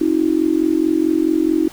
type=tone with amplitude modulation; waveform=sine; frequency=319.1 Hz; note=D#4; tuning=44 cents sharp; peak=-9 dBFS; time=0.01-1.68 s; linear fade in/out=5 ms; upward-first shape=sine; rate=44.6 Hz; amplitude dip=95%; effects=pink hiss -40 dBFS RMS until 1.72 s